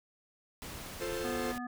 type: noise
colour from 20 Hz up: pink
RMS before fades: -44 dBFS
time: 0.62-1.58 s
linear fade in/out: 0 ms
type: chord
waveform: 45% pulse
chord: F major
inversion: none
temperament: equal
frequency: 349.2 / 440 / 523.3 Hz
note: F4 / A4 / C5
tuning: 0 / 0 / 0 cents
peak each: -39 dBFS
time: 1-1.53 s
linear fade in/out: 20 ms
type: harmonic tone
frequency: 245.8 Hz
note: B3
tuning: 8 cents flat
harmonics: 1 / 3 / 5 / 7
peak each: -38 / -43 / -45 / -46 dBFS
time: 1.24-1.67 s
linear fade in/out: 5 ms
effects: none